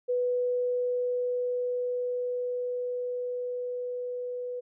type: tone with level ramp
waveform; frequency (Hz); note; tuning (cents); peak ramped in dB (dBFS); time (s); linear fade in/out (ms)
sine; 493.9; B4; 0; -24 to -32; 0.08-4.61; 20
effects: none